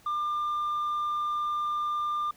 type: tone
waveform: sine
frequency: 1197 Hz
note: D6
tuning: 33 cents sharp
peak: -24 dBFS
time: 0.06-2.31 s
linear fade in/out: 5 ms
effects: tanh soft clip ceiling -26 dBFS + pink hiss -58 dBFS RMS until 2.36 s